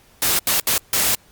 white noise bursts at uneven times, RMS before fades -18 dBFS, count 4, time 0.22-0.39 / 0.47-0.6 / 0.67-0.78 / 0.93-1.15 s, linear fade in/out 2 ms, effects pink hiss -53 dBFS RMS until 1.31 s + Opus 48 kbps

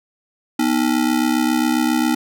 square ring-modulated tone, 277.2 Hz, C#4, in tune, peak -13 dBFS, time 0.59-2.15 s, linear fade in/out 5 ms, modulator 33.7 Hz, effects none

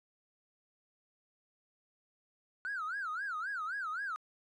triangle tone with vibrato, 1433 Hz, F6, 44 cents sharp, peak -32 dBFS, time 2.65-4.16 s, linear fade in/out 0 ms, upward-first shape sine, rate 3.8 Hz, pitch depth 260 cents each way, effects tanh soft clip ceiling -32 dBFS + resampled to 24000 Hz

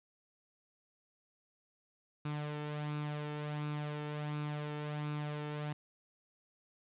sawtooth tone with flanger, 149 Hz, D3, 25 cents sharp, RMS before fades -39 dBFS, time 2.25-5.73 s, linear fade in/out 5 ms, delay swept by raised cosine 0.78 to 2.28 ms, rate 1.4 Hz, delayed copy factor +0.5, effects resampled to 8000 Hz + 11-bit

